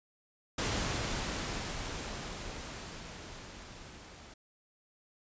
pink noise with level ramp, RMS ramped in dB -32 to -52 dBFS, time 0.58-4.34 s, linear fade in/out 5 ms, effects resampled to 16000 Hz

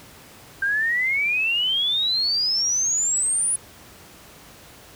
sine exponential sweep, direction up, 1568 to 9956 Hz, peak -19 dBFS, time 0.62-3.56 s, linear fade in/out 5 ms, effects pink hiss -46 dBFS RMS until 4.95 s + high-pass 60 Hz 12 dB/octave

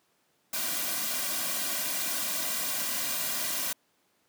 white noise with comb filter, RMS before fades -31 dBFS, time 0.53-3.73 s, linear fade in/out 5 ms, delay 2.3 ms, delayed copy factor -0.8, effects pink hiss -70 dBFS RMS until 4.28 s + high-pass 200 Hz 12 dB/octave

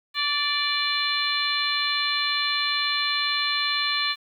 harmonic tone with a mistuned harmonic, 587.3 Hz, D5, in tune, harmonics 2 / 3 / 4 / 5 / 6 / 7, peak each -30 / -30 / -29 / -32 / -29 / -27 dBFS, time 0.14-4.16 s, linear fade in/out 50 ms, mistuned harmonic 2, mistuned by -32 cents, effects 9-bit

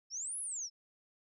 sine exponential two-way sweep, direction up then down, 5200 to 11070 to 5200 Hz, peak -37 dBFS, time 0.1-0.7 s, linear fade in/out 50 ms, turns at 0.39 s, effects none

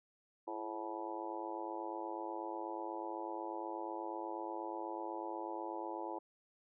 harmonic tone with a mistuned harmonic, 108.2 Hz, A2, 29 cents flat, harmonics 3 / 4 / 5 / 6 / 7 / 8 / 9, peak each -45 / -50 / -48 / -51 / -49 / -45 / -48 dBFS, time 0.47-6.19 s, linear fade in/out 10 ms, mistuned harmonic 3, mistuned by +64 cents, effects none

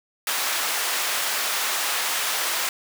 pink high-pass noise, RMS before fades -25 dBFS, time 0.27-2.69 s, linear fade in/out 2 ms, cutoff 960 Hz, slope 12 dB/octave, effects none

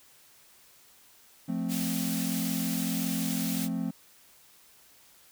triangle chord, F major, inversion none, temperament equal, 174.61 / 220 / 261.6 Hz, F3 / A3 / C4, 0 / 0 / 0 cents, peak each -31 dBFS, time 1.48-3.91 s, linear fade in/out 10 ms
white high-pass noise, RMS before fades -36 dBFS, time 1.68-3.69 s, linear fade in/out 50 ms, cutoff 1800 Hz, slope 12 dB/octave
effects white hiss -58 dBFS RMS until 5.31 s

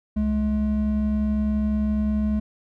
triangle tone pair together, 66.9 / 212.4 Hz, C2 / G#3, +39 / +39 cents, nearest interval octave + minor sixth, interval 2000 cents, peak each -24 / -19 dBFS, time 0.16-2.4 s, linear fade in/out 10 ms, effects none

